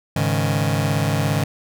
sawtooth chord, Ab suspended fourth, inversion none, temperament just, 103.83 / 138.43 / 155.74 Hz, Ab2 / Db3 / Eb3, 0 / -2 / +2 cents, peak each -18 dBFS, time 0.16-1.44 s, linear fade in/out 5 ms, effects none

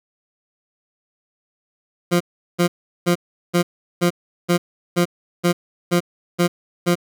20% pulse tone bursts, 174.61 Hz, F3, in tune, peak -9 dBFS, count 11, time 2.11-6.955 s, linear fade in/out 20 ms, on 95 ms, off 380 ms, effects none

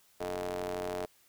sawtooth ring-modulated tone, 92.5 Hz, F#2, in tune, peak -27 dBFS, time 0.2-1.06 s, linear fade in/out 10 ms, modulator 528 Hz, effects white hiss -65 dBFS RMS until 1.28 s

